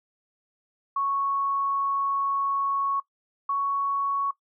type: tone pair in turn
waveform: sine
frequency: 1107 / 1113.4 Hz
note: C#6 / C#6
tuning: -3 / +7 cents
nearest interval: unison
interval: 10 cents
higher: second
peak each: -23 dBFS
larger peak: neither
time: 0.96-3 / 3.49-4.31 s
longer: first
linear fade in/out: 5 ms
effects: noise-tail reverb RT60 0.1 s tail -19 dB re dry